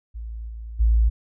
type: tone with level steps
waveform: sine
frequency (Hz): 56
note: A1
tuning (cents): +31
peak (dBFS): -30 / -32 / -14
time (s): 0.14-1.1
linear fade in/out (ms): 20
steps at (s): 0.48 / 0.79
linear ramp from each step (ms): 20
effects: none